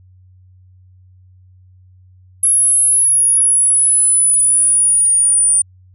sine linear sweep, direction down, 10790 to 9330 Hz, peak -9 dBFS, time 2.43-5.62 s, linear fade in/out 5 ms, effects added 92 Hz sine -43 dBFS peak until 5.94 s

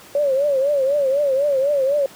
sine tone with vibrato, 556 Hz, C#5, 5 cents sharp, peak -15 dBFS, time 0.15-2.06 s, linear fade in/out 2 ms, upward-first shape triangle, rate 4 Hz, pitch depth 130 cents each way, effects pink hiss -43 dBFS RMS until 2.15 s + high-pass 150 Hz 12 dB/octave

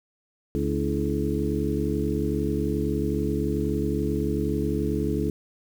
harmonic tone with a mistuned harmonic, 71.2 Hz, C#2, 47 cents sharp, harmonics 1 / 2 / 3 / 4 / 5 / 6, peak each -30 / -30 / -30 / -30 / -30 / -30 dBFS, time 0.55-5.3 s, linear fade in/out 0 ms, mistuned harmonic 5, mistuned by -120 cents, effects 8-bit

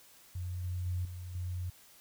sine tone with level steps, 90 Hz, F#2, 47 cents flat, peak -35 / -33 / -31 / -40 / -34 dBFS, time 0.35-1.7 s, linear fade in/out 5 ms, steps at 0.64 / 0.86 / 1.05 / 1.35 s, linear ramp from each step 2 ms, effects white hiss -59 dBFS RMS until 2 s

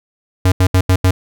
square tone bursts at uneven times, 92.5 Hz, F#2, in tune, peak -9 dBFS, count 5, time 0.45-0.52 / 0.6-0.67 / 0.74-0.81 / 0.89-0.96 / 1.04-1.11 s, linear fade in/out 5 ms, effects none

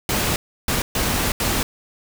pink noise bursts at uneven times, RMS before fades -21 dBFS, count 4, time 0.09-0.36 / 0.68-0.82 / 0.95-1.32 / 1.4-1.63 s, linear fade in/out 2 ms, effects none

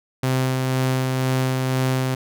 sawtooth tone with tremolo, 130.1 Hz, C3, 9 cents flat, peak -14 dBFS, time 0.23-2.15 s, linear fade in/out 5 ms, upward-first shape sine, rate 2 Hz, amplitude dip 25%, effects none

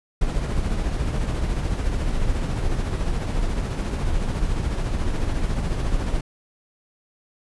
brown noise with tremolo, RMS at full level -21 dBFS, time 0.21-6.21 s, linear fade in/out 5 ms, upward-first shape triangle, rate 14 Hz, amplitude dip 45%, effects resampled to 24000 Hz

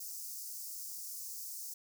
white high-pass noise, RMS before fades -44 dBFS, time 0-1.74 s, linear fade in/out 5 ms, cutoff 5000 Hz, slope 48 dB/octave, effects none

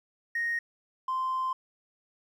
triangle tone pair in turn, 1864.7 / 1040.2 Hz, A#6 / C6, 0 / -10 cents, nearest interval minor seventh, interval 1010 cents, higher first, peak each -24 dBFS, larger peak neither, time 0.35-0.59 / 1.08-1.53 s, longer second, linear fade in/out 5 ms, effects tanh soft clip ceiling -24 dBFS

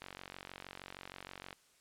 click train, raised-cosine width 0.3 ms, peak -29 dBFS, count 71, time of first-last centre 0.02-1.529 s, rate 46.4 Hz, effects white hiss -68 dBFS RMS until 1.8 s + low-pass 10000 Hz 12 dB/octave

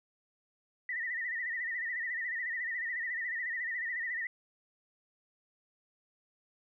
sine tone with vibrato, 1904 Hz, A#6, 36 cents sharp, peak -33 dBFS, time 0.89-4.27 s, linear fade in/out 2 ms, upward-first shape sine, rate 14 Hz, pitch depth 95 cents each way, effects none

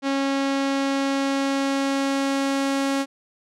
sawtooth tone with low-pass filter sweep, 274.2 Hz, C#4, 19 cents flat, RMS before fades -23 dBFS, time 0.02-3.06 s, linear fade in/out 50 ms, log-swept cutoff 5300 to 9000 Hz, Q 0.8, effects none

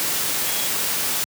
sine tone in noise, 3322 Hz, G#7, in tune, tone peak -33 dBFS, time 0.46-0.67 s, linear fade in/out 0 ms, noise white, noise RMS -23 dBFS, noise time 0-1.24 s, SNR -13 dB, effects high-pass 100 Hz 12 dB/octave

